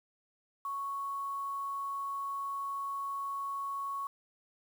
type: tone with quantisation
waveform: sine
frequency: 1108.7 Hz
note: C#6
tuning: in tune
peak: -34 dBFS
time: 0.65-4.07 s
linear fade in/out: 2 ms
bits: 9
effects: none